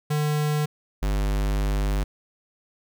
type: tone pair in turn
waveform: square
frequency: 150 / 50.06 Hz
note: D3 / G1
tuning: +37 / +37 cents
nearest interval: octave + perfect fifth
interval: 1900 cents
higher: first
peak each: -22 dBFS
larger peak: neither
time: 0.1-0.66 / 1.02-2.04 s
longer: second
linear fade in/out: 10 ms
effects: none